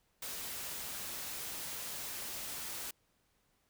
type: noise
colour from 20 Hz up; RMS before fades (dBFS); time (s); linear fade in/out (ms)
white; -42; 0.22-2.91; 5
effects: pink hiss -75 dBFS RMS until 3.69 s